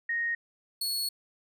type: tone pair in turn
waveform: sine / sawtooth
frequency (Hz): 1864.7 / 4369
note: A#6 / C#8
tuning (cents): 0 / -26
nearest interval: octave + minor third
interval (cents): 1474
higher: second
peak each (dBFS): -27 / -26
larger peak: second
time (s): 0.09-0.35 / 0.81-1.09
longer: second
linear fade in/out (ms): 5
effects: none